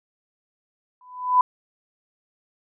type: tone with exponential growth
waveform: sine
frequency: 999 Hz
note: B5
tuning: 20 cents sharp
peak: -10 dBFS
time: 1.01-1.41 s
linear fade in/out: 2 ms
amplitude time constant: 85 ms
effects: none